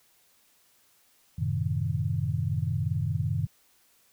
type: chord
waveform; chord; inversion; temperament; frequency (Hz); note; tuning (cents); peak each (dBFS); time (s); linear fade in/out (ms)
sine; F# diminished seventh; none; equal; 92.5 / 110 / 130.81 / 155.56; F#2 / A2 / C3 / Eb3; 0 / 0 / 0 / 0; -31; 1.38-3.47; 10
effects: white hiss -64 dBFS RMS until 4.12 s